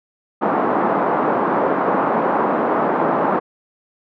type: band-pass noise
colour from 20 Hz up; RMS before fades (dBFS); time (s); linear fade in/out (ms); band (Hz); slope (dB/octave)
white; -18; 0.41-3.4; 20; 190 to 1100; 24
effects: none

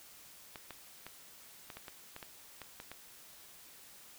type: clicks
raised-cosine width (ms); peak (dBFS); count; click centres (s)
0.3; -29; 11; 0.558 / 0.707 / 1.066 / 1.702 / 1.77 / 1.882 / 2.164 / 2.228 / 2.617 / 2.801 / 2.916
effects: white hiss -56 dBFS RMS until 4.18 s

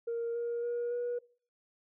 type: tone with pitch steps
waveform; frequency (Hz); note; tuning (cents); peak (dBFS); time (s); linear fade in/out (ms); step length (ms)
sine; 466.2 / 471.9 / 477.6 / 483.5; A#4 / A#4 / A#4 / B4; 0 / +21 / +42 / -37; -30; 0.07-1.19; 10; 280
effects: noise-tail reverb RT60 0.4 s tail -21 dB re dry + tanh soft clip ceiling -29 dBFS

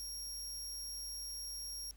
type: tone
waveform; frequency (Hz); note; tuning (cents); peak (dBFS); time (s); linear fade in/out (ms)
25% pulse; 5588; F8; 0; -37; 0-1.91; 0
effects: added 50 Hz sine -55 dBFS peak until 1.96 s + pink hiss -68 dBFS RMS until 1.96 s

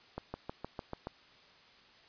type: accelerating click train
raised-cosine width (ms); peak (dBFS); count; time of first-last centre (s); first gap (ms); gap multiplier
1; -24; 7; 0.18-1.071; 160; 0.97
effects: white hiss -60 dBFS RMS until 2.08 s + resampled to 11025 Hz

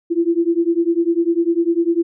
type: beating tone pair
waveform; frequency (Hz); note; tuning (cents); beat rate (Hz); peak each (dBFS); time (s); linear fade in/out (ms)
sine; 333.1 / 343.1; E4 / F4; +18 / -31; 10; -17; 0.1-2.03; 20
effects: none

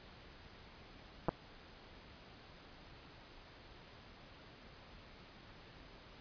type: clicks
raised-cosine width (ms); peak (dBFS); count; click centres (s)
1; -19; 2; 1.285 / 1.291
effects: pink hiss -57 dBFS RMS until 6.2 s + resampled to 11025 Hz

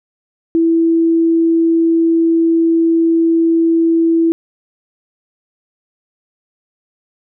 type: tone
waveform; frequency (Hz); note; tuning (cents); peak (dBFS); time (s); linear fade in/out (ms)
sine; 330.3; E4; +4; -9; 0.55-4.32; 0
effects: none

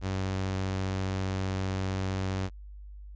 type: tone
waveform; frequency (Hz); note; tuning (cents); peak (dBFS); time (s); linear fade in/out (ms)
sawtooth; 95.1; F#2; +48; -25; 0.01-2.5; 50
effects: added 50 Hz sine -42 dBFS peak until 3.15 s + resampled to 16000 Hz

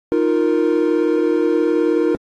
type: chord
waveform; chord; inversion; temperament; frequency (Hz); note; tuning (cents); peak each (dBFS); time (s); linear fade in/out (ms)
triangle; Eb suspended second; none; just; 311.1 / 350 / 466.7; Eb4 / F4 / Bb4; 0 / +4 / +2; -16; 0.12-2.15; 0
effects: tanh soft clip ceiling -3 dBFS + AAC 32 kbps

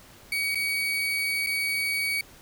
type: tone with dropouts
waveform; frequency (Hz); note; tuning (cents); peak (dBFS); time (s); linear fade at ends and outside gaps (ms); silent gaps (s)
35% pulse; 2256; C#7; +30; -23; 0.32-2.21; 2; 0.547-0.555 / 1.463-1.47
effects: pink hiss -51 dBFS RMS until 2.41 s

